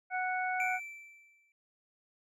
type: harmonic tone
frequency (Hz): 739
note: F#5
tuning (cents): -2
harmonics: 1 / 2 / 3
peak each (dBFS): -33 / -36 / -38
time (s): 0.1-0.8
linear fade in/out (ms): 50
type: tone with exponential decay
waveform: triangle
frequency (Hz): 2332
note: D7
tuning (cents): -13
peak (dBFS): -29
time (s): 0.6-1.52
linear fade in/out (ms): 1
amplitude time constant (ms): 200
effects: none